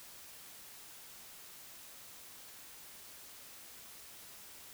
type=silence; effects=white hiss -53 dBFS RMS until 4.73 s